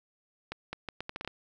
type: accelerating click train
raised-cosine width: 0.3 ms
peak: -20 dBFS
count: 9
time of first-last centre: 0.52-1.276 s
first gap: 210 ms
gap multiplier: 0.75
effects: none